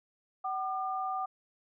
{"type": "tone pair together", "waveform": "sine", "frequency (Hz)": [758, 1203.2], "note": ["F#5", "D6"], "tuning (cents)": [42, 42], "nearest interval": "minor sixth", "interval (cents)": 800, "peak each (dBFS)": [-33, -35], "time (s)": [0.44, 1.26], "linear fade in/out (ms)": 10, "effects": []}